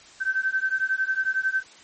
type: beating tone pair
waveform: sine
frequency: 1539 / 1550 Hz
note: G6 / G6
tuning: -32 / -20 cents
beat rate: 11 Hz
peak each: -25 / -25 dBFS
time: 0.2-1.63 s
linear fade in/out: 20 ms
effects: white hiss -49 dBFS RMS until 1.83 s + MP3 32 kbps